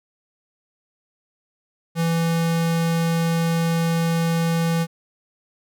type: tone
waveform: square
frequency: 166.2 Hz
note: E3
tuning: 15 cents sharp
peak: -19 dBFS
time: 1.95-4.87 s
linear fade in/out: 50 ms
effects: none